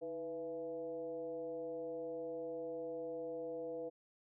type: tone with frequency modulation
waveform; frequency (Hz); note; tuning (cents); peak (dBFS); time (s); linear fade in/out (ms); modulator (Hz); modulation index
sine; 493.9; B4; 0; -40; 0.01-3.9; 20; 175; 0.76
effects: none